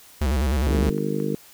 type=tone with vibrato; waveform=square; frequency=69.3 Hz; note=C#2; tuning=in tune; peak=-20 dBFS; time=0.21-0.9 s; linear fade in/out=5 ms; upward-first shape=square; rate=9.8 Hz; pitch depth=130 cents each way
type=click train; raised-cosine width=0.5 ms; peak=-28 dBFS; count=4; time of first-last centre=0.54-1.201 s; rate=4.54 Hz
type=harmonic tone; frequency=50.5 Hz; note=G#1; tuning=48 cents flat; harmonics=3 / 4 / 5 / 6 / 7 / 8 / 9; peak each=-29 / -28 / -32 / -30 / -33 / -33 / -29 dBFS; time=0.67-1.35 s; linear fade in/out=0 ms
effects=white hiss -49 dBFS RMS until 1.53 s